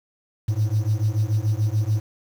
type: beating tone pair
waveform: triangle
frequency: 103.83 / 110.73 Hz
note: G#2 / A2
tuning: 0 / +11 cents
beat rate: 6.9 Hz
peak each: -19 / -19 dBFS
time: 0.48-2.01 s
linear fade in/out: 10 ms
effects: tanh soft clip ceiling -13 dBFS + 7-bit